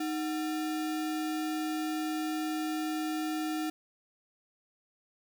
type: tone with sample-and-hold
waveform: sine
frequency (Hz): 311.1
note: D#4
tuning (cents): 0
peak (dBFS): -30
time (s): 0-3.7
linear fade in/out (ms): 5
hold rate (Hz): 1050
effects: none